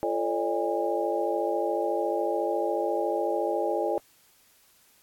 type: tone cluster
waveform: sine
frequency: 343.4 / 440.5 / 551 / 605 / 814 Hz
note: F4 / A4 / C#5 / D#5 / G#5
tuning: -29 / +2 / -11 / -49 / -35 cents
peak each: -31 dBFS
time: 0.03-3.98 s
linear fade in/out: 0 ms
effects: white hiss -61 dBFS RMS until 5.02 s + AAC 64 kbps